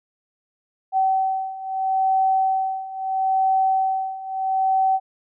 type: beating tone pair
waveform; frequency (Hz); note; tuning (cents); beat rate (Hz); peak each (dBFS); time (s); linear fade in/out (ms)
sine; 764 / 764.76; G5 / G5; -45 / -43; 0.76; -23 / -20; 0.92-5; 50
effects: none